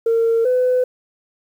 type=tone pair in turn; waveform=sine; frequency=457.6 / 503.7 Hz; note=A#4 / B4; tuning=-32 / +34 cents; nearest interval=major second; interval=166 cents; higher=second; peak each=-12 dBFS; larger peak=neither; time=0.06-0.45 / 0.45-0.84 s; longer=neither; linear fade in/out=5 ms; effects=tanh soft clip ceiling -10 dBFS + 8-bit